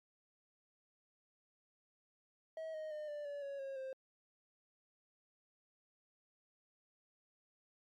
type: tone with pitch steps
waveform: triangle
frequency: 641 / 623.5 / 606.4 / 589.8 / 573.7 / 558 / 542.8 / 527.9 Hz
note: E5 / D#5 / D#5 / D5 / D5 / C#5 / C#5 / C5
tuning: -49 / +3 / -45 / +7 / -41 / +11 / -36 / +15 cents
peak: -40 dBFS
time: 2.57-3.93 s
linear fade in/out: 2 ms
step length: 170 ms
effects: Opus 48 kbps